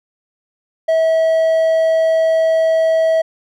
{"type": "tone", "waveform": "triangle", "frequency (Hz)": 647, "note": "E5", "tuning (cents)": -32, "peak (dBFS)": -9, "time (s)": [0.88, 3.22], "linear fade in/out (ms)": 10, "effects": []}